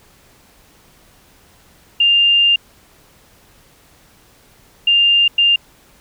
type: tone bursts at uneven times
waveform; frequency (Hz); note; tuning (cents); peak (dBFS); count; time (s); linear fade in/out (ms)
sine; 2800; F7; +4; -9; 3; 2-2.56 / 4.87-5.28 / 5.38-5.56; 5
effects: pink hiss -50 dBFS RMS until 6 s